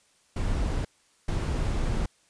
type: noise bursts at uneven times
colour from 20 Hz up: brown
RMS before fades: -27 dBFS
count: 2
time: 0.36-0.85 / 1.28-2.06 s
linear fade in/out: 5 ms
effects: white hiss -64 dBFS RMS until 2.29 s + resampled to 22050 Hz